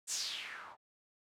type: noise with low-pass filter sweep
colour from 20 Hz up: blue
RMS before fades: -41 dBFS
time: 0.07-0.77 s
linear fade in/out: 50 ms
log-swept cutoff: 8100 to 830 Hz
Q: 3.6
effects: none